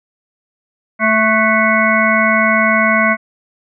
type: harmonic tone with a mistuned harmonic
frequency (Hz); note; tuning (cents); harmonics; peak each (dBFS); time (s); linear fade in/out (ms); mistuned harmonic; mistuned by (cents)
220; A3; 0; 1 / 3 / 5 / 7 / 9 / 10; -17 / -17 / -17 / -17 / -17 / -17; 0.99-3.17; 50; 7; -54
effects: none

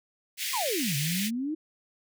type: high-pass noise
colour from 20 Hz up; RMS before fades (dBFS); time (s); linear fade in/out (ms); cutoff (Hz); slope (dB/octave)
pink; -32; 0.37-1.31; 50; 1900; 48
type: exponential two-way sweep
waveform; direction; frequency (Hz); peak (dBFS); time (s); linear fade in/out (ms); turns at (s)
sine; down then up; 1110 to 136.5 to 323.3; -28; 0.53-1.55; 10; 0.96
effects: none

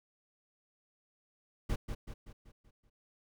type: noise with echo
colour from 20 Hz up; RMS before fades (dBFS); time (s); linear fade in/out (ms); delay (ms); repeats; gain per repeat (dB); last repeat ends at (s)
brown; -32; 1.69-1.76; 10; 190; 6; -6; 2.9
effects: none

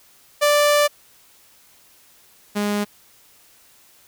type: tone pair in turn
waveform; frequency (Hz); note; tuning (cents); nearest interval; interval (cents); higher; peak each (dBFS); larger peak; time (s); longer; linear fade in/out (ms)
sawtooth; 587.3 / 206.2; D5 / G#3; 0 / -12; octave + tritone; 1812; first; -10 / -16; first; 0.41-0.88 / 2.55-2.85; first; 20
effects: white hiss -53 dBFS RMS until 4.07 s

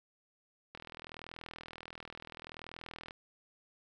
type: click train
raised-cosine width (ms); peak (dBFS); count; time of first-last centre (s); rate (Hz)
0.3; -29; 97; 0.75-3.109; 40.7
effects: none

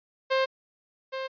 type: tone pair in turn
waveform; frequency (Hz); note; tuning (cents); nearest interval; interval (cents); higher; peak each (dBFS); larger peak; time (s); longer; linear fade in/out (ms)
sawtooth; 529 / 529; C5 / C5; +19 / +19; unison; 0; neither; -18 / -27; first; 0.3-0.46 / 1.12-1.28; neither; 20
effects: resampled to 11025 Hz

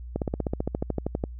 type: slowing click train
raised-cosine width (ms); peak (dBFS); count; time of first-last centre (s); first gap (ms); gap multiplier
2; -13; 16; 0.16-1.239; 58; 1.03
effects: added 60 Hz sine -36 dBFS peak until 1.39 s

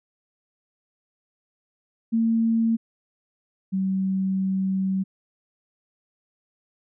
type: tone pair in turn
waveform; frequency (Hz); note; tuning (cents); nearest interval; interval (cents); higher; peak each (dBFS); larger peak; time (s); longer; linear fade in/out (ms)
sine; 226.9 / 190.8; A#3 / G3; -47 / -47; minor third; 300; first; -18 / -21; first; 2.12-2.77 / 3.72-5.04; second; 20
effects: none

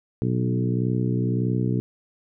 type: harmonic tone with a mistuned harmonic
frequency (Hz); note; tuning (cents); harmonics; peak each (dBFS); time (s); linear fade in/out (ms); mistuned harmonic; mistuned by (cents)
61.74; B1; 0; 2 / 3 / 4 / 5 / 6 / 7; -23 / -27 / -29 / -31 / -33 / -34; 0.22-1.8; 0; 2; -20
effects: none

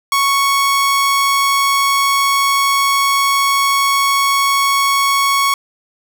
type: tone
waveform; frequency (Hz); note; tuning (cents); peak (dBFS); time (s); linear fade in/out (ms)
sawtooth; 1108.7; C#6; 0; -8; 0.12-5.54; 2
effects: none

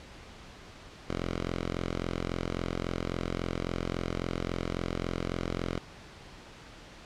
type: tone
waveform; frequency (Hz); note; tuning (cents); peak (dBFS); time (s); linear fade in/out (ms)
5% pulse; 43.65; F1; 0; -20; 1.08-5.79; 10
effects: pink hiss -49 dBFS RMS until 7.05 s + low-pass 5000 Hz 12 dB/octave

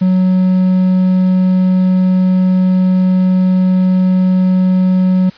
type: tone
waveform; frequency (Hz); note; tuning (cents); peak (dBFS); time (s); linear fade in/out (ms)
triangle; 185; F#3; 0; -6; 0.01-5.3; 10
effects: white hiss -40 dBFS RMS until 5.37 s + resampled to 11025 Hz

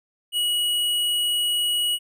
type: tone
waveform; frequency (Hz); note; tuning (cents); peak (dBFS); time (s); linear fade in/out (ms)
square; 2914; F#7; -27; -21; 0.32-1.99; 50
effects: none

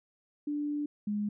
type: tone pair in turn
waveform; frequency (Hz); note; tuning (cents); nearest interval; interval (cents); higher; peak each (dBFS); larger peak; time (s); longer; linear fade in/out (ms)
sine; 293.7 / 207.7; D4 / G#3; 0 / 0; tritone; 600; first; -30 / -29; second; 0.47-0.86 / 1.07-1.29; first; 5
effects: none

